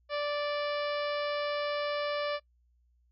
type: harmonic tone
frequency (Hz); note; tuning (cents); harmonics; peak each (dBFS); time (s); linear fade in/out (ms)
585; D5; -7; 1 / 2 / 3 / 4 / 5 / 6 / 7 / 8 / 9; -31 / -37 / -41 / -43 / -45 / -47 / -48 / -49 / -50; 0.09-2.4; 50
effects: noise-tail reverb RT60 0.1 s tail -22 dB re dry + added 60 Hz sine -65 dBFS peak until 3.11 s